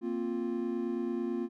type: chord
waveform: triangle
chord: Bb suspended second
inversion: none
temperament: just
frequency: 233.1 / 262.2 / 349.6 Hz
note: Bb3 / C4 / F4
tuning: 0 / +4 / +2 cents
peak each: -33 / -35 / -32 dBFS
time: 0.01-1.49 s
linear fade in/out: 50 ms
effects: none